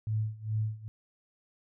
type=tone with tremolo; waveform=sine; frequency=108.6 Hz; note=A2; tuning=22 cents flat; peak=-26 dBFS; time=0.07-0.88 s; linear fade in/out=0 ms; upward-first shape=sine; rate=2.4 Hz; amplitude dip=90%; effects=none